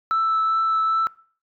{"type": "tone with vibrato", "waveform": "sine", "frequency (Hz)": 1318.5, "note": "E6", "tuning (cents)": 0, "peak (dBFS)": -16, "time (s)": [0.11, 1.07], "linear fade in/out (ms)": 0, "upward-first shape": "triangle", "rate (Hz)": 2.5, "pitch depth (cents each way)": 10, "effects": ["noise-tail reverb RT60 0.5 s tail -23 dB re dry", "tanh soft clip ceiling -15 dBFS"]}